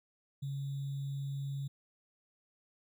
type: tone with sample-and-hold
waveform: sine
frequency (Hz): 138.6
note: C#3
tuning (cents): 0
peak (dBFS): -35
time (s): 0.42-1.68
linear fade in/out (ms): 10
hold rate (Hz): 3675
effects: none